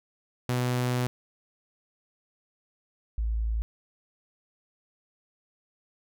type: tone pair in turn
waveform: sawtooth / sine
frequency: 124.3 / 55.37 Hz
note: B2 / A1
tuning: +12 / +12 cents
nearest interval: octave + major second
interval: 1400 cents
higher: first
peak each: -21 / -25 dBFS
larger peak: first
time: 0.49-1.07 / 3.18-3.62 s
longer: first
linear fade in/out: 0 ms
effects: none